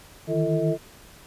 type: tone cluster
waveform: sine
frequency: 153.2 / 160.6 / 338.8 / 446.3 / 638 Hz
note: D#3 / E3 / E4 / A4 / D#5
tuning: -27 / -45 / +48 / +25 / +43 cents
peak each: -27 dBFS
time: 0.27-0.78 s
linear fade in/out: 50 ms
effects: pink hiss -49 dBFS RMS until 1.26 s + resampled to 32000 Hz